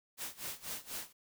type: noise with tremolo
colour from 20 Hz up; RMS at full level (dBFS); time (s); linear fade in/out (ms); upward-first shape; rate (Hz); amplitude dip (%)
white; -40; 0.17-1.13; 50; sine; 4.1; 90
effects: none